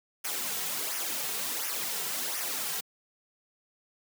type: noise with flanger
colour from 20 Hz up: white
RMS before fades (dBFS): -33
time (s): 0.24-2.81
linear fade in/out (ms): 10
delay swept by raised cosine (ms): 0.24 to 3.44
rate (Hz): 1.4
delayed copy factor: -0.65
effects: high-pass 200 Hz 12 dB/octave